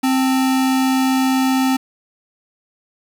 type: tone pair together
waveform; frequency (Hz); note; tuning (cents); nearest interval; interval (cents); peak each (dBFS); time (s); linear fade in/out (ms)
square; 262.7 / 883.6; C4 / A5; +7 / +7; octave + major sixth; 2100; -15 / -26; 0.03-1.77; 10
effects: 7-bit